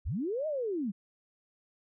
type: linear two-way sweep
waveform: sine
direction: up then down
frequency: 41.2 to 639 to 179 Hz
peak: -30 dBFS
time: 0.05-0.92 s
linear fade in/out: 20 ms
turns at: 0.47 s
effects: none